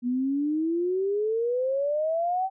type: exponential sweep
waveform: sine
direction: up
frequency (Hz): 239.8 to 776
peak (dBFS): -23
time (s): 0.02-2.5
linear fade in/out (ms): 50
effects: none